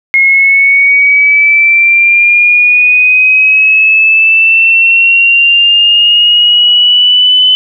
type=linear sweep; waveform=sine; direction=up; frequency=2155 to 3024 Hz; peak=-3 dBFS; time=0.14-7.55 s; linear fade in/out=0 ms; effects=none